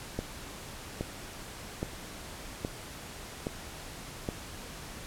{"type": "click train", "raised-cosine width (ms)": 2, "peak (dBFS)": -18, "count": 6, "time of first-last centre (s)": [0.19, 4.288], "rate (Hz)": 1.22, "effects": ["pink hiss -44 dBFS RMS until 5.06 s", "low-pass 12000 Hz 12 dB/octave"]}